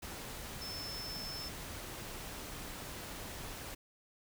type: tone in noise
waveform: sine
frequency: 5280 Hz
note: E8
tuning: 2 cents sharp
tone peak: -42 dBFS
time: 0.61-1.49 s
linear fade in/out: 10 ms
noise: pink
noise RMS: -45 dBFS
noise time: 0.02-3.75 s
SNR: 0 dB
effects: none